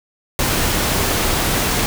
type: noise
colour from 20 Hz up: pink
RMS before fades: -18 dBFS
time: 0.39-1.86 s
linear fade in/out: 0 ms
effects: none